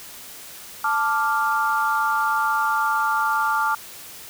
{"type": "chord", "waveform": "sine", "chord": "D minor", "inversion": "second", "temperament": "equal", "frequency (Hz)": [880, 1174.7, 1396.9], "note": ["A5", "D6", "F6"], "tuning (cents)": [0, 0, 0], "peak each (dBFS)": -23, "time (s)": [0.84, 3.75], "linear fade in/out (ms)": 5, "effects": ["white hiss -40 dBFS RMS until 4.29 s"]}